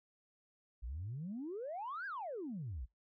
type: exponential two-way sweep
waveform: sine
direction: up then down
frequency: 52.5 to 1661.2 to 52.5 Hz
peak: -39 dBFS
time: 0.82-2.86 s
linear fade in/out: 20 ms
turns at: 2.06 s
effects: noise-tail reverb RT60 0.2 s tail -24 dB re dry + tanh soft clip ceiling -36 dBFS